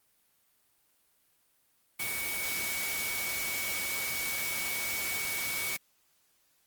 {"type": "tone in noise", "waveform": "sine", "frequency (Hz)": 2247, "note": "C#7", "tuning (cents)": 23, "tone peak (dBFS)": -35, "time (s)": [1.99, 5.77], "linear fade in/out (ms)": 10, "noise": "white", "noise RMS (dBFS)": -35, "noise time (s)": [1.99, 5.77], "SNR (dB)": -3, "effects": ["white hiss -70 dBFS RMS until 6.66 s", "Opus 32 kbps"]}